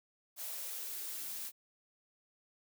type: noise with high-pass filter sweep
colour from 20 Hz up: blue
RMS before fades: -42 dBFS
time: 0.36-1.52 s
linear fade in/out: 50 ms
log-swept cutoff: 680 to 200 Hz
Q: 3.7
effects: none